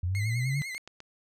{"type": "linear sweep", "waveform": "sine", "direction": "up", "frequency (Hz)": [85.2, 146.83], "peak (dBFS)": -26, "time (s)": [0.03, 0.62], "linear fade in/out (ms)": 5}
{"type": "tone with vibrato", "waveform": "40% pulse", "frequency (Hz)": 2093, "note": "C7", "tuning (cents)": 0, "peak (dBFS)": -34, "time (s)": [0.15, 0.78], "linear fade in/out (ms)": 0, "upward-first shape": "triangle", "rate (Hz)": 10, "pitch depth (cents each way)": 87}
{"type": "click train", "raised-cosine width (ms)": 0.2, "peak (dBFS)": -27, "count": 4, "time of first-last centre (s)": [0.62, 1.004], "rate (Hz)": 7.82}
{"effects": ["low-pass 11000 Hz 12 dB/octave"]}